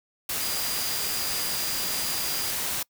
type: tone in noise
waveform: sine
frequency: 4839 Hz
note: D#8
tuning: 49 cents flat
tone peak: -33 dBFS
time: 0.4-2.51 s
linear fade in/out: 5 ms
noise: white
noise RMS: -29 dBFS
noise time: 0.29-2.83 s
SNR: -7 dB
effects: noise-tail reverb RT60 0.1 s tail -25 dB re dry